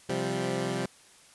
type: chord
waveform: 15% pulse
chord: C suspended fourth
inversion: none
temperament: equal with one note detuned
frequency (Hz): 130.81 / 173.61 / 196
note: C3 / F3 / G3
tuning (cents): 0 / -10 / 0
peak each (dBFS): -27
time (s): 0.09-0.86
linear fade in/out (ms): 5
effects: white hiss -56 dBFS RMS until 1.34 s + resampled to 24000 Hz